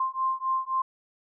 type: beating tone pair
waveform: sine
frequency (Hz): 1049 / 1052.8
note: C6 / C6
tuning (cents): +4 / +10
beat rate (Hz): 3.8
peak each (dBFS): -28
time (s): 0-0.82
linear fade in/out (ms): 5
effects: none